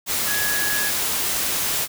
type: tone in noise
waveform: sine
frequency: 1677 Hz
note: G#6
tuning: 16 cents sharp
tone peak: -24 dBFS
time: 0.26-0.92 s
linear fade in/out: 50 ms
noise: white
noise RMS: -23 dBFS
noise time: 0.06-1.88 s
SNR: -4 dB
effects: none